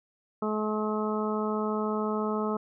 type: harmonic tone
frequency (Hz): 213.9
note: A3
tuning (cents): -49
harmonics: 1 / 2 / 3 / 4 / 5 / 6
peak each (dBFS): -30 / -31 / -37 / -38 / -37 / -36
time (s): 0.42-2.57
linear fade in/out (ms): 5
effects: none